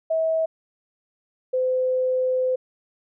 sine tone pair in turn, 645 / 511.9 Hz, E5 / C5, -38 / -38 cents, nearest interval major third, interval 400 cents, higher first, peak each -19 dBFS, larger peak neither, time 0.1-0.46 / 1.53-2.56 s, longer second, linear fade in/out 10 ms, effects none

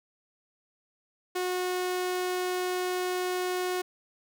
sawtooth tone, 364.1 Hz, F#4, 28 cents flat, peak -24 dBFS, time 1.35-3.82 s, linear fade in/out 10 ms, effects none

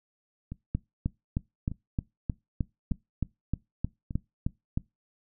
two click trains, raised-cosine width 5 ms, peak -15 / -24 dBFS, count 14 / 4, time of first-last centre 0.75-4.775 / 0.52-4.109 s, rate 3.23 / 0.836 Hz, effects noise-tail reverb RT60 0.2 s tail -22 dB re dry

